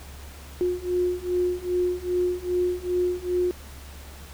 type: beating tone pair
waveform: sine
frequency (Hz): 357.4 / 359.9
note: F4 / F#4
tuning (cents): +40 / -48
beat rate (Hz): 2.5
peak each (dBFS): -26 / -25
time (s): 0.61-3.51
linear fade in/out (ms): 0
effects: added 70 Hz sine -41 dBFS peak until 4.33 s + pink hiss -46 dBFS RMS until 4.33 s